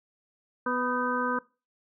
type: harmonic tone with a mistuned harmonic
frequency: 248 Hz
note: B3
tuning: 7 cents sharp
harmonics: 1 / 2 / 4 / 5 / 6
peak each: -32 / -32 / -32 / -32 / -32 dBFS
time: 0.66-1.39 s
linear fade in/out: 5 ms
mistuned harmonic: 6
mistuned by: +56 cents
effects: noise-tail reverb RT60 0.3 s tail -21 dB re dry